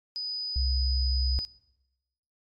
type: tone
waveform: sine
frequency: 4978 Hz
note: D#8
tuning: in tune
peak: -30 dBFS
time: 0.16-1.45 s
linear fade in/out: 0 ms
type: tone with pitch glide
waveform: sine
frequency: 65.41 to 65.03 Hz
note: C2 to C2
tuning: 0 to -10 cents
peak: -24 dBFS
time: 0.56-1.39 s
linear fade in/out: 0 ms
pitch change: -10 cents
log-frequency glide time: 0.9-1.06 s
effects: noise-tail reverb RT60 1.0 s tail -22 dB re dry + MP3 96 kbps